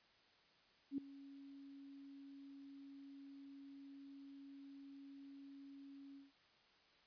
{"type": "tone with ADSR envelope", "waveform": "sine", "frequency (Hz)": 277.2, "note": "C#4", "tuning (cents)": 0, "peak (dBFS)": -36, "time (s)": [0.91, 6.32], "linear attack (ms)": 70, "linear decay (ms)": 3, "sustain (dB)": -18, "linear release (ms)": 160, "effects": ["white hiss -71 dBFS RMS until 7.06 s", "resampled to 11025 Hz"]}